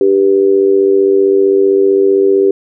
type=tone with amplitude modulation; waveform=sine; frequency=392 Hz; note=G4; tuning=in tune; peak=-3 dBFS; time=0.01-2.51 s; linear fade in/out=2 ms; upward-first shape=sine; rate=95.5 Hz; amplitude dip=75%; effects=none